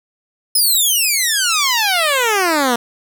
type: exponential sweep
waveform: 10% pulse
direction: down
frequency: 5210 to 230.2 Hz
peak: -5 dBFS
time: 0.55-2.76 s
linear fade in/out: 5 ms
effects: none